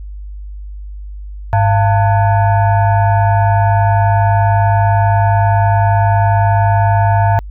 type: tone with frequency modulation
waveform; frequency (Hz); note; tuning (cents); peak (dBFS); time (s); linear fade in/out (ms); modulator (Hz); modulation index
sine; 101.9; G#2; -32; -8; 1.53-7.39; 0; 793; 0.94
effects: added 50 Hz sine -25 dBFS peak until 7.5 s